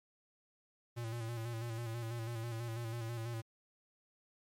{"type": "tone with vibrato", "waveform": "square", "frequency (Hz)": 115.8, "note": "A#2", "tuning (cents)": -11, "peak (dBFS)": -39, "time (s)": [0.96, 3.42], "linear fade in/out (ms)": 20, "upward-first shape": "square", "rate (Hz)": 6.1, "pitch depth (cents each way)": 43, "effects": ["MP3 64 kbps"]}